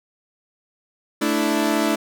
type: chord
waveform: sawtooth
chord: A suspended fourth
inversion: none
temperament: equal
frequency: 220 / 293.7 / 329.6 Hz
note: A3 / D4 / E4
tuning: 0 / 0 / 0 cents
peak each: -20 / -18 / -19 dBFS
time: 1.21-1.96 s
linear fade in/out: 10 ms
effects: none